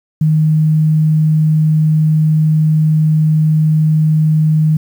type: tone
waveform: sine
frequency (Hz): 155.56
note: D#3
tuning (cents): 0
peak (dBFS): -8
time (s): 0.21-4.77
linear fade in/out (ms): 5
effects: 7-bit